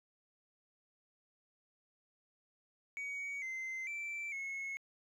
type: tone with pitch steps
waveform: sine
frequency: 2251 / 2072 / 2336 / 2182 Hz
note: C#7 / C7 / D7 / C#7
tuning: +26 / -17 / -10 / -28 cents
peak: -36 dBFS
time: 2.97-4.77 s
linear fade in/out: 0 ms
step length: 450 ms
effects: tanh soft clip ceiling -38 dBFS + 12-bit